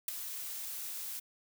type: noise with ADSR envelope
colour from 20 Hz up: blue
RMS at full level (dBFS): -30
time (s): 0.08-1.2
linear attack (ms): 4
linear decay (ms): 8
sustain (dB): -11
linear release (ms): 10
effects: none